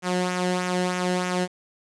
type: tone with flanger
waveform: sawtooth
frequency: 181 Hz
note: F#3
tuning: 38 cents flat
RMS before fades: -25 dBFS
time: 0.02-1.48 s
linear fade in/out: 50 ms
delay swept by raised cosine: 0.22 to 0.87 ms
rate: 3.2 Hz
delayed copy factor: -0.55
effects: resampled to 22050 Hz + 9-bit